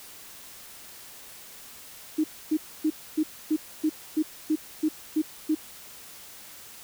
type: tone bursts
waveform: sine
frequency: 310 Hz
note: D#4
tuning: 6 cents flat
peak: -20 dBFS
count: 11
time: 2.18-5.551 s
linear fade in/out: 10 ms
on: 61 ms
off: 270 ms
effects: white hiss -46 dBFS RMS until 6.83 s